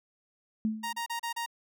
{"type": "tone with exponential decay", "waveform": "sine", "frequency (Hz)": 218.1, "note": "A3", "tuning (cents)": -15, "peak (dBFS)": -23, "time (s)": [0.65, 1.01], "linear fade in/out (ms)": 0, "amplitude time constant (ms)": 77}
{"type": "tone bursts", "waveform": "sawtooth", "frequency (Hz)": 934, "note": "A#5", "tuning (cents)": 3, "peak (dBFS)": -28, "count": 5, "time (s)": [0.83, 1.462], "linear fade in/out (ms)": 10, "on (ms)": 100, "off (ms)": 33}
{"effects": []}